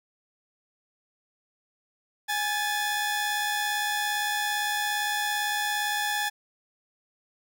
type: tone pair together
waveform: sawtooth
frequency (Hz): 830.6 / 1738.8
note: G#5 / A6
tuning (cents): 0 / -21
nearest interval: octave + minor second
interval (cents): 1279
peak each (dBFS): -25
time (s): 2.28-6.3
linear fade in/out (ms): 20
effects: none